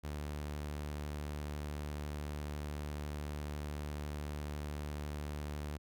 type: tone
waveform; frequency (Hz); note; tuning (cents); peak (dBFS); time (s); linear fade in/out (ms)
sawtooth; 74; D2; +14; -35; 0.03-5.78; 20
effects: none